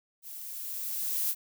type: noise with level ramp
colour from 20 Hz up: violet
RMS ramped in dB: -44 to -28 dBFS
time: 0.22-1.35 s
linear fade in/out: 50 ms
effects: none